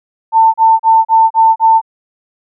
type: tone bursts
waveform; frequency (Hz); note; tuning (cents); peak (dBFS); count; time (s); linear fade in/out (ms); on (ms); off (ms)
sine; 895; A5; +29; -4; 6; 0.32-1.815; 50; 220; 35
effects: none